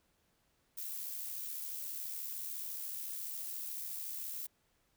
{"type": "noise with amplitude modulation", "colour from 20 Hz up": "violet", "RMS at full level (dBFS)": -40, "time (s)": [0.77, 4.47], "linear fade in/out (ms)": 10, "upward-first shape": "sine", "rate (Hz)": 74.1, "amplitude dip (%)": 40, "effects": ["pink hiss -75 dBFS RMS until 4.96 s"]}